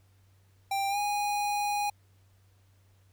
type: tone with pitch glide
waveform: square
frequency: 788 to 822.9 Hz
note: G5 to G#5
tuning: +9 to -16 cents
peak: -28 dBFS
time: 0.71-1.9 s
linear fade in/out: 5 ms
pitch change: +75 cents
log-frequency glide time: 0.89-0.98 s
effects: added 96 Hz sine -60 dBFS peak until 3.12 s + pink hiss -70 dBFS RMS until 3.12 s